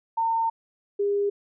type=tone pair in turn; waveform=sine; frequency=909 / 404.9 Hz; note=A#5 / G#4; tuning=-44 / -44 cents; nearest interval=octave + major second; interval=1400 cents; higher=first; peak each=-21 dBFS; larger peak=neither; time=0.17-0.5 / 0.99-1.3 s; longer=first; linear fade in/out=10 ms; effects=none